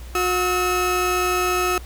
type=tone pair together; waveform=30% pulse; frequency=361.4 / 1287.9 Hz; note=F#4 / E6; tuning=-41 / -41 cents; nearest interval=octave + minor seventh; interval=2200 cents; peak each=-19 dBFS; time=0.15-1.78 s; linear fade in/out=2 ms; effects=added 60 Hz sine -34 dBFS peak until 1.85 s + pink hiss -45 dBFS RMS until 1.85 s